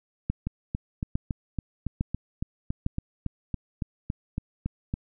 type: two click trains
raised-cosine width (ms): 5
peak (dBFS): -16 / -13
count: 17 / 4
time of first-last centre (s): 0.47-4.939 / 0.3-2.864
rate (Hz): 3.58 / 1.17
effects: none